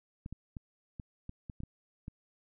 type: clicks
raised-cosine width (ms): 5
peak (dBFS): -29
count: 9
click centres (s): 0.261 / 0.326 / 0.568 / 0.998 / 1.294 / 1.498 / 1.604 / 1.635 / 2.081
effects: none